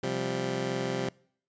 15% pulse chord, C suspended fourth, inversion none, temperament just, 130.81 / 174.42 / 196.22 Hz, C3 / F3 / G3, 0 / -2 / +2 cents, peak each -27 / -29 / -29 dBFS, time 0.03-1.09 s, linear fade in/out 5 ms, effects noise-tail reverb RT60 0.6 s tail -25 dB re dry + resampled to 16000 Hz

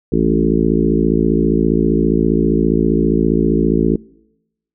harmonic tone with a mistuned harmonic, 55 Hz, A1, in tune, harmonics 1 / 3 / 4 / 5 / 6 / 7 / 8, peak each -22 / -19 / -19 / -18 / -19 / -19 / -22 dBFS, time 0.12-3.96 s, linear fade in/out 5 ms, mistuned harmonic 3, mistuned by -20 cents, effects noise-tail reverb RT60 0.9 s tail -24 dB re dry

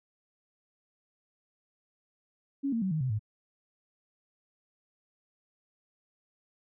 sine tone with pitch steps, 277.2 / 229.1 / 189.33 / 156.47 / 129.32 / 106.88 Hz, C#4 / A#3 / F#3 / D#3 / C3 / A2, 0 / -30 / +40 / +10 / -20 / -50 cents, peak -27 dBFS, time 2.63-3.194 s, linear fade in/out 20 ms, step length 94 ms, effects none

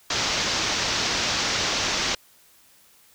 white low-pass noise, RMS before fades -25 dBFS, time 0.1-2.15 s, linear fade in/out 5 ms, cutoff 6300 Hz, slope 48 dB/octave, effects white hiss -56 dBFS RMS until 3.14 s

